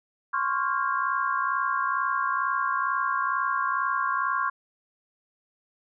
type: chord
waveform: sine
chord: Db major seventh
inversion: third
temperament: equal with one note detuned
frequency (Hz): 1046.5 / 1108.7 / 1396.9 / 1619.5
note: C6 / Db6 / F6 / Ab6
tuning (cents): 0 / 0 / 0 / -44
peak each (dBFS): -29 / -27 / -30 / -32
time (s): 0.33-4.5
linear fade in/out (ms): 10
effects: none